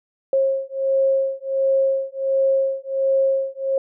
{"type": "beating tone pair", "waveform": "sine", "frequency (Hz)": [538, 539.4], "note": ["C5", "C#5"], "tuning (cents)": [48, -47], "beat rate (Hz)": 1.4, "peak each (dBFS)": -20, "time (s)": [0.33, 3.78], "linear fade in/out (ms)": 2, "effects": []}